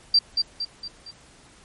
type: tone with echo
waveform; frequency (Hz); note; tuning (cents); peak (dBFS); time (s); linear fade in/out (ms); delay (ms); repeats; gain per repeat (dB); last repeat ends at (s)
sine; 4699; D8; 0; -13; 0.14-0.19; 5; 230; 4; -6; 1.11
effects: pink hiss -52 dBFS RMS until 1.64 s + MP3 48 kbps